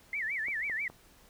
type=tone with vibrato; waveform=sine; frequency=2008 Hz; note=B6; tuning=28 cents sharp; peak=-31 dBFS; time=0.13-0.88 s; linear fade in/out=2 ms; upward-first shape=sine; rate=6.1 Hz; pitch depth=260 cents each way
type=clicks; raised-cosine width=1 ms; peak=-33 dBFS; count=3; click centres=0.484 / 0.698 / 0.9 s
effects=pink hiss -60 dBFS RMS until 1.29 s

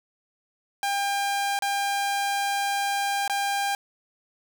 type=tone with dropouts; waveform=sawtooth; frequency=800 Hz; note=G5; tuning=35 cents sharp; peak=-20 dBFS; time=0.83-3.75 s; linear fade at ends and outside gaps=1 ms; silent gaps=1.59-1.622 / 3.278-3.297 s; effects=none

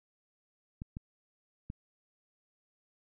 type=clicks; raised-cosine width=5 ms; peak=-27 dBFS; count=3; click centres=0.819 / 0.969 / 1.701 s; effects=none

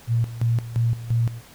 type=tone with tremolo; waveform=sine; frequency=116.54 Hz; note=A#2; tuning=in tune; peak=-17 dBFS; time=0.07-1.42 s; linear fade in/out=50 ms; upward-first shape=square; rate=2.9 Hz; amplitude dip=80%; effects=pink hiss -48 dBFS RMS until 1.54 s

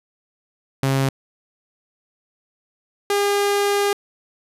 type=tone pair in turn; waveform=sawtooth; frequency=135.1 / 404.8 Hz; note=C#3 / G#4; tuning=-44 / -44 cents; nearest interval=octave + perfect fifth; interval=1900 cents; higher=second; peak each=-13 dBFS; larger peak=neither; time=0.83-1.09 / 3.1-3.93 s; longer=second; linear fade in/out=2 ms; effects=resampled to 32000 Hz

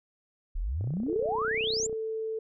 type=exponential sweep; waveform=sine; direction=up; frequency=32.78 to 7600 Hz; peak=-28 dBFS; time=0.55-1.87 s; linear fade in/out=10 ms
type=click train; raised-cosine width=2 ms; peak=-30 dBFS; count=36; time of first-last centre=0.81-1.928 s; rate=31.3 Hz
type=tone; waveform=sine; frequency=442.2 Hz; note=A4; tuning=9 cents sharp; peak=-30 dBFS; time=1.08-2.39 s; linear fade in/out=5 ms
effects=none

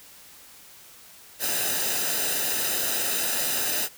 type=noise with comb filter; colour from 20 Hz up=white; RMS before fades=-26 dBFS; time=1.39-3.89 s; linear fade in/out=50 ms; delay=0.9 ms; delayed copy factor=-0.65; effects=white hiss -49 dBFS RMS until 3.97 s

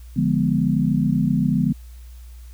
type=chord; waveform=sine; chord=D diminished seventh; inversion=none; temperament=equal; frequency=146.83 / 174.61 / 207.7 / 246.9 Hz; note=D3 / F3 / Ab3 / Cb4; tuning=0 / 0 / 0 / 0 cents; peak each=-22 dBFS; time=0.16-1.73 s; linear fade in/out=10 ms; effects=added 60 Hz sine -37 dBFS peak until 2.53 s + white hiss -55 dBFS RMS until 2.53 s

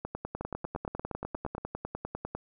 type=two click trains; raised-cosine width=1 ms; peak=-22 / -20 dBFS; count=11 / 24; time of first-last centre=0.41-1.581 / 0.05-2.35 s; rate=8.54 / 10 Hz; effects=none

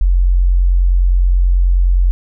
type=tone; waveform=sine; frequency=44.73 Hz; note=F1; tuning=42 cents sharp; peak=-8 dBFS; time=0.01-2.11 s; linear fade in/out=0 ms; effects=none

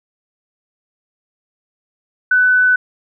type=tone; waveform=sine; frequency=1499 Hz; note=F#6; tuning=22 cents sharp; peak=-9 dBFS; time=2.31-2.76 s; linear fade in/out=5 ms; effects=none

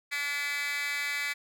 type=tone with high-pass filter; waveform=10% pulse; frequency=287.3 Hz; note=D4; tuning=38 cents flat; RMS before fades=-32 dBFS; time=0.11-1.34 s; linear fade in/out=20 ms; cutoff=2200 Hz; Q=5.4; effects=none

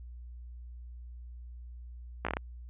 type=slowing click train; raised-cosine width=0.5 ms; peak=-16 dBFS; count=6; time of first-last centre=2.25-2.369 s; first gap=16 ms; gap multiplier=1.2; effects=added 60 Hz sine -43 dBFS peak until 2.69 s + resampled to 8000 Hz

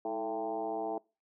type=tone with frequency modulation; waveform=sine; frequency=554.4 Hz; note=C#5; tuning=in tune; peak=-31 dBFS; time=0.05-0.98 s; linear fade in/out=2 ms; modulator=115 Hz; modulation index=2.6; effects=noise-tail reverb RT60 0.3 s tail -24 dB re dry + high-pass 300 Hz 12 dB/octave

